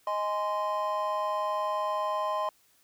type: chord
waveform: triangle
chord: Ab major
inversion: second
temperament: just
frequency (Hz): 623 / 830.6 / 1038.3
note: Eb5 / Ab5 / C6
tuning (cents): +2 / 0 / -14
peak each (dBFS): -30 / -34 / -28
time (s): 0.07-2.49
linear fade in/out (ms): 2
effects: white hiss -65 dBFS RMS until 2.83 s